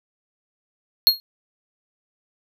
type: tone with exponential decay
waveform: square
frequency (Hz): 4279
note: C8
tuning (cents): +38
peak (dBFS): -7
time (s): 1.07-1.2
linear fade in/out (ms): 0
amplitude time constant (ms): 28
effects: none